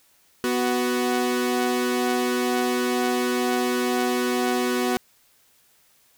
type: tone pair together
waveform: sawtooth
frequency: 246.9 / 371.4 Hz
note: B3 / F#4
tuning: 0 / +7 cents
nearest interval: perfect fifth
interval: 707 cents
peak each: -20 dBFS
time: 0.44-4.97 s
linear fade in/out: 0 ms
effects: white hiss -60 dBFS RMS until 6.17 s